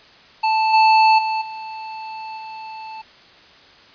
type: tone with level steps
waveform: square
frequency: 880 Hz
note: A5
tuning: in tune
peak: -16 / -11 / -20 / -30 / -32 dBFS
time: 0.43-3.02 s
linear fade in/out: 10 ms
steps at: 0.73 / 1.18 / 1.41 / 2.37 s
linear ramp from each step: 10 ms
effects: white hiss -47 dBFS RMS until 3.94 s + resampled to 11025 Hz